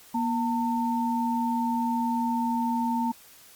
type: tone pair together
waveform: sine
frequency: 238.7 / 900 Hz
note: A#3 / A5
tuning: +41 / +39 cents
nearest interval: octave + major seventh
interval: 2298 cents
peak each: -26 / -27 dBFS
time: 0.14-3.12 s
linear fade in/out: 10 ms
effects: white hiss -52 dBFS RMS until 3.55 s + Opus 48 kbps